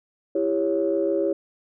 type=chord; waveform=sine; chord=C# diminished; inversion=first; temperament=just; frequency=332.6 / 399.1 / 554.4 Hz; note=E4 / G4 / C#5; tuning=+16 / +31 / 0 cents; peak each=-24 dBFS; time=0.35-1.33 s; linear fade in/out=5 ms; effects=tanh soft clip ceiling -11 dBFS